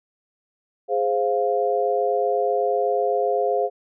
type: chord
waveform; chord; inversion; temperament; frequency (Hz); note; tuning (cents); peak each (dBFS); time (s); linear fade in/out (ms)
sine; F minor; first; equal; 415.3 / 523.3 / 698.5; Ab4 / C5 / F5; 0 / 0 / 0; -23; 0.88-3.7; 50
effects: none